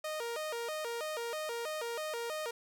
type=tone with vibrato; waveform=sawtooth; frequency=538 Hz; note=C5; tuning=48 cents sharp; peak=-32 dBFS; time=0.04-2.51 s; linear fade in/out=5 ms; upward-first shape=square; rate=3.1 Hz; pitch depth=240 cents each way; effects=none